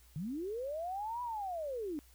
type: linear two-way sweep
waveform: sine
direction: up then down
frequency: 138.59 to 992 to 278.5 Hz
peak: -36 dBFS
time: 0.16-1.99 s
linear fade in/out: 0 ms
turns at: 1.22 s
effects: added 60 Hz sine -60 dBFS peak until 2.14 s + white hiss -65 dBFS RMS until 2.14 s